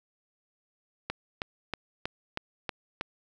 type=click train; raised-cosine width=0.3 ms; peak=-15 dBFS; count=7; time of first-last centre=1.1-3.011 s; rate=3.14 Hz; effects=none